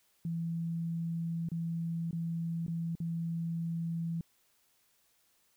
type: tone with dropouts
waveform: sine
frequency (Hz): 166.6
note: E3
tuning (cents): +19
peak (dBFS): -32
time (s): 0.25-4.21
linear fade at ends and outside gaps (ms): 2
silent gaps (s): 1.488-1.517 / 2.11-2.129 / 2.665-2.68 / 2.953-3.002
effects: white hiss -71 dBFS RMS until 5.56 s